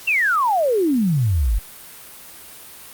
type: exponential sweep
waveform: sine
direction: down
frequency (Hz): 2794 to 45.33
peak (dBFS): -15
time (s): 0.07-1.59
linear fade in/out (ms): 10
effects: white hiss -40 dBFS RMS until 2.93 s + Opus 48 kbps